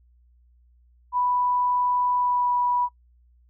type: tone with pitch glide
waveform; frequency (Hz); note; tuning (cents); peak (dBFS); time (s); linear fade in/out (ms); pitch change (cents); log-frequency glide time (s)
sine; 987.8 to 979.3; B5 to B5; 0 to -15; -20; 1.12-2.89; 50; -15; 2.15-2.52
effects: noise-tail reverb RT60 0.1 s tail -23 dB re dry + added 60 Hz sine -55 dBFS peak until 3.49 s